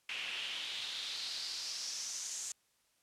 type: noise with band-pass filter sweep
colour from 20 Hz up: pink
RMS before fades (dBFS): -41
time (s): 0.09-2.52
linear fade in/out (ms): 2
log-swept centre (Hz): 2600 to 7100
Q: 3.9
effects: white hiss -74 dBFS RMS until 3.02 s + low-pass 11000 Hz 12 dB/octave